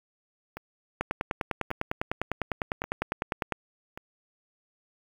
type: two click trains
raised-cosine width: 0.5 ms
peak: -12 / -23 dBFS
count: 26 / 4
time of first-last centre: 1.01-3.523 / 0.57-3.975 s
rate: 9.95 / 0.881 Hz
effects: 7-bit